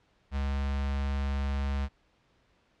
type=tone with notch filter; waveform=square; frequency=69.3 Hz; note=C#2; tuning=in tune; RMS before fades=-30 dBFS; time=0.31-1.89 s; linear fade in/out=50 ms; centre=380 Hz; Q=1.2; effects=pink hiss -68 dBFS RMS until 2.8 s + low-pass 4000 Hz 12 dB/octave